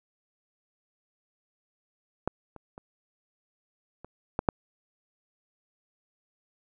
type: clicks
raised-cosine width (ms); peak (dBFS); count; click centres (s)
1; -13 / -30 / -29 / -29 / -12 / -7; 6; 2.276 / 2.563 / 2.779 / 4.046 / 4.391 / 4.488
effects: none